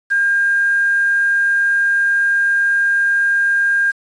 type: tone with quantisation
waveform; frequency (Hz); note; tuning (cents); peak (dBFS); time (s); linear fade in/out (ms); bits
sine; 1607; G6; +43; -12; 0.1-3.92; 20; 6
effects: resampled to 22050 Hz